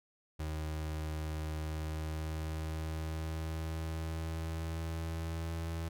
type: tone with pitch glide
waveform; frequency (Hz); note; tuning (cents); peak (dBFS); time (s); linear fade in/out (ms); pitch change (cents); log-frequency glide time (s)
35% pulse; 77.78 to 82.36; D#2 to E2; 0 to -1; -34; 0.39-5.89; 10; +99; 1.56-5.63
effects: none